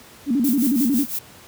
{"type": "tone with vibrato", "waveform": "sine", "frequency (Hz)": 258.2, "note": "C4", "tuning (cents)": -23, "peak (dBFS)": -16, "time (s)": [0.26, 1.06], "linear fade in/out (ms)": 50, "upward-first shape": "square", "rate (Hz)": 11, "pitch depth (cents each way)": 170}
{"type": "noise with tremolo", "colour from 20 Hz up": "violet", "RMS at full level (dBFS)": -24, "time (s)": [0.44, 1.19], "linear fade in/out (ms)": 5, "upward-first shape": "triangle", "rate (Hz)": 5.9, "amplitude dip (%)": 85}
{"effects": ["pink hiss -45 dBFS RMS until 1.47 s", "high-pass 80 Hz 12 dB/octave"]}